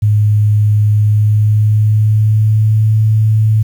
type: tone with pitch glide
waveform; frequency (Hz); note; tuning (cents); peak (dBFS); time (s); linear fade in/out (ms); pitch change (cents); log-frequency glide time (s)
sine; 105.3 to 108.89; G#2 to A2; +24 to -18; -7; 0.02-3.63; 10; +58; 0.9-2.95
effects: 7-bit